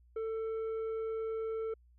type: tone with tanh clipping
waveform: sine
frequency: 445.2 Hz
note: A4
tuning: 20 cents sharp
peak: -35 dBFS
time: 0.16-1.74 s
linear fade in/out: 5 ms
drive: 6 dB
effects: added 60 Hz sine -60 dBFS peak until 1.98 s